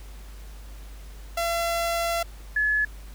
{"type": "tone pair in turn", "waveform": ["sawtooth", "sine"], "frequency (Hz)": [678, 1708.5], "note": ["E5", "G#6"], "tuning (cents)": [49, 49], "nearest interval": "octave + major third", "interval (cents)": 1600, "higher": "second", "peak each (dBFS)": -20, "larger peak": "neither", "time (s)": [[1.37, 2.23], [2.56, 2.85]], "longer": "first", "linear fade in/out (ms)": 5, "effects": ["added 50 Hz sine -39 dBFS peak until 3.14 s", "pink hiss -51 dBFS RMS until 3.14 s"]}